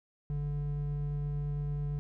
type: tone pair together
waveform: triangle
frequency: 51.37 / 145.3 Hz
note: G#1 / D3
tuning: -18 / -18 cents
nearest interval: octave + tritone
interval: 1800 cents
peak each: -36 / -30 dBFS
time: 0.3-1.99 s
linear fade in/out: 0 ms
effects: none